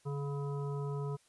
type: harmonic tone with a mistuned harmonic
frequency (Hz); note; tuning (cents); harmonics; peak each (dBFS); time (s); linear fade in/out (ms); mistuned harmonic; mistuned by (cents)
141.3; C#3; +34; 1 / 3 / 5 / 7 / 9; -35 / -41 / -53 / -48 / -52; 0.05-1.17; 20; 1; +19
effects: white hiss -68 dBFS RMS until 1.28 s + resampled to 24000 Hz